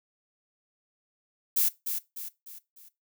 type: noise with echo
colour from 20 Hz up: violet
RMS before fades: -24 dBFS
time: 1.56-1.69 s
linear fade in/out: 10 ms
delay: 300 ms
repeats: 4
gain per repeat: -7 dB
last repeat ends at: 2.89 s
effects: noise-tail reverb RT60 0.2 s tail -18 dB re dry